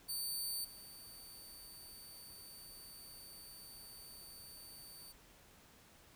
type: tone with level steps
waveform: 15% pulse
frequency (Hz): 4567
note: D8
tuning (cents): -49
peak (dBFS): -32 / -46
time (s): 0.08-5.13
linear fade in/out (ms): 20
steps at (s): 0.64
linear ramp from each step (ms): 10
effects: pink hiss -63 dBFS RMS until 6.15 s

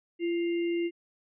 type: tone with sample-and-hold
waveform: sine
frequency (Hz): 341.6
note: F4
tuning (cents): -38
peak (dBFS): -26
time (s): 0.19-0.91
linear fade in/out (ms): 50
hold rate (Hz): 2450
effects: resampled to 8000 Hz

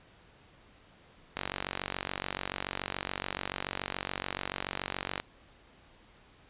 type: click train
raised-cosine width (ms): 0.3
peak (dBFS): -16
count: 181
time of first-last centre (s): 1.37-5.2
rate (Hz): 47
effects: pink hiss -59 dBFS RMS until 6.49 s + resampled to 8000 Hz

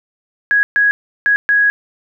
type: tone bursts at uneven times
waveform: sine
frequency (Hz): 1661.2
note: G#6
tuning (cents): 0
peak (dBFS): -9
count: 4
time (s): 0.51-0.63 / 0.76-0.91 / 1.26-1.36 / 1.49-1.7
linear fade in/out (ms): 0
effects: none

